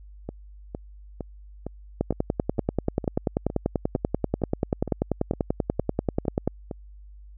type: two click trains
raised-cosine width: 2 ms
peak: -18 / -9 dBFS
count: 15 / 47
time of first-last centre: 0.29-6.712 / 2.01-6.476 s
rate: 2.18 / 10.3 Hz
effects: added 50 Hz sine -43 dBFS peak until 7.37 s